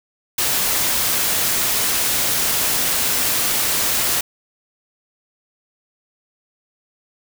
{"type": "noise", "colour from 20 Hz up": "white", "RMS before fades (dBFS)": -19, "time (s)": [0.38, 4.21], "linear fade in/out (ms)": 5, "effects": []}